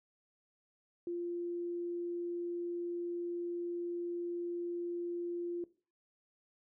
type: tone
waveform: sine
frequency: 347 Hz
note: F4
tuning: 11 cents flat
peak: -35 dBFS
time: 1.07-5.64 s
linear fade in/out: 2 ms
effects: noise-tail reverb RT60 0.4 s tail -19 dB re dry